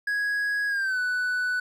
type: tone with pitch glide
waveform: triangle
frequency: 1661.2 to 1488.5 Hz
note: G#6 to F#6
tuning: 0 to +10 cents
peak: -22 dBFS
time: 0.07-1.6 s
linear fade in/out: 5 ms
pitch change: -190 cents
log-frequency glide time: 0.68-0.99 s
effects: none